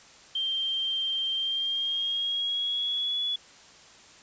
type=tone with pitch glide; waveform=sine; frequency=3159 to 3405 Hz; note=G7 to G#7; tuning=+13 to +42 cents; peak=-26 dBFS; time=0.35-3.36 s; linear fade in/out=5 ms; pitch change=+129 cents; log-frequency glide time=1.36-3.23 s; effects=white hiss -52 dBFS RMS until 4.22 s + resampled to 16000 Hz